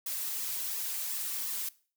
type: noise with flanger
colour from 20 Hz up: blue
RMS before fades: -35 dBFS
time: 0.06-1.69 s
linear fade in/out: 5 ms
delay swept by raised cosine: 1.3 to 5.7 ms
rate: 2.8 Hz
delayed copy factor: -1
effects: noise-tail reverb RT60 0.4 s tail -20 dB re dry